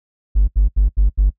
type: tone bursts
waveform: triangle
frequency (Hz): 49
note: G1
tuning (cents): 0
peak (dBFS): -6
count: 5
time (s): 0.35-1.304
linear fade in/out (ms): 20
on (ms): 130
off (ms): 76
effects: noise-tail reverb RT60 0.1 s tail -24 dB re dry + tanh soft clip ceiling -6 dBFS